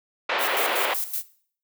pink band-pass noise, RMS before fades -25 dBFS, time 0.29-0.94 s, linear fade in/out 5 ms, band 450 to 3400 Hz, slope 24 dB/octave
violet noise with tremolo, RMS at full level -27 dBFS, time 0.38-1.23 s, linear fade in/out 50 ms, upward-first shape square, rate 5.3 Hz, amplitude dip 70%
effects noise-tail reverb RT60 0.5 s tail -17 dB re dry

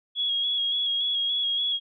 sine tone with vibrato, 3323 Hz, G#7, in tune, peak -23 dBFS, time 0.15-1.8 s, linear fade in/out 50 ms, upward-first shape square, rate 3.5 Hz, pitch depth 23 cents each way, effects none

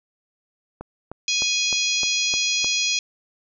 click train, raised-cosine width 1 ms, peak -19 dBFS, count 7, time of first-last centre 0.81-2.645 s, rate 3.27 Hz
harmonic tone, 830 Hz, G#5, 1 cent flat, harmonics 3 / 4 / 5 / 6 / 7 / 8, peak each -25 / -26 / -27 / -28 / -28 / -29 dBFS, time 1.28-2.99 s, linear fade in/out 2 ms
effects none

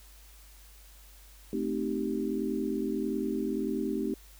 sine chord, A half-diminished seventh, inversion none, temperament equal with one note detuned, 220 / 261.6 / 311.1 / 388.6 Hz, A3 / C4 / Eb4 / G4, 0 / 0 / 0 / -15 cents, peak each -34 dBFS, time 1.53-4.14 s, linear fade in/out 2 ms, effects added 50 Hz sine -52 dBFS peak until 4.39 s + white hiss -57 dBFS RMS until 4.39 s

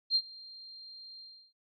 sine tone with ADSR envelope, 4186 Hz, C8, in tune, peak -22 dBFS, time 0.1-1.53 s, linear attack 55 ms, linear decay 57 ms, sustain -24 dB, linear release 330 ms, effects AAC 48 kbps

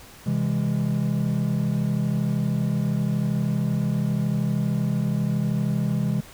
triangle chord, C augmented, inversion none, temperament just, 130.81 / 163.52 / 204.4 Hz, C3 / E3 / G#3, 0 / -14 / -27 cents, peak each -23 dBFS, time 0.26-6.21 s, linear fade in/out 10 ms, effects tanh soft clip ceiling -11 dBFS + pink hiss -46 dBFS RMS until 6.33 s

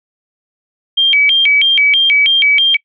sine tone with vibrato, 2699 Hz, E7, 40 cents sharp, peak -7 dBFS, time 0.97-2.77 s, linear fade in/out 10 ms, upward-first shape square, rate 3.1 Hz, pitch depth 290 cents each way, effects noise-tail reverb RT60 0.1 s tail -23 dB re dry

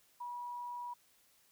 sine tone, 969 Hz, B5, 33 cents flat, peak -40 dBFS, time 0.2-0.94 s, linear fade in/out 10 ms, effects white hiss -69 dBFS RMS until 1.51 s

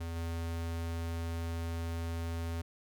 square tone with level steps, 83.4 Hz, E2, 21 cents sharp, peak -37 / -35 dBFS, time 0-2.62 s, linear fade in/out 10 ms, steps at 0.16 s, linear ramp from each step 2 ms, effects none

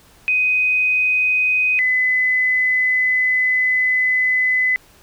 sine tone pair in turn, 2504 / 2015 Hz, D#7 / B6, +10 / +34 cents, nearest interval major third, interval 376 cents, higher first, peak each -14 dBFS, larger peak neither, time 0.28-1.79 / 1.79-4.76 s, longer second, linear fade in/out 0 ms, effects pink hiss -50 dBFS RMS until 5.02 s

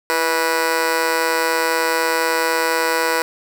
15% pulse tone with amplitude modulation, 490 Hz, B4, 14 cents flat, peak -6 dBFS, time 0.1-3.22 s, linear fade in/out 0 ms, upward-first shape sine, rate 156 Hz, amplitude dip 90%, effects none

